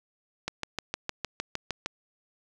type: click train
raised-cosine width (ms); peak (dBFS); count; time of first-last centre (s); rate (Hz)
0.2; -13; 10; 0.48-1.86; 6.52
effects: none